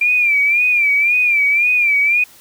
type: tone with vibrato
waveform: sine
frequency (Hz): 2372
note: D7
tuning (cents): +17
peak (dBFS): -11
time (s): 0.01-2.24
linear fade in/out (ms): 5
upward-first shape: sine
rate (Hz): 1.9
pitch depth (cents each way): 86
effects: white hiss -45 dBFS RMS until 2.4 s